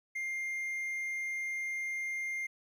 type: tone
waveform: triangle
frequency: 2110 Hz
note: C7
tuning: 14 cents sharp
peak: -32 dBFS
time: 0.15-2.47 s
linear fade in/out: 10 ms
effects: 12-bit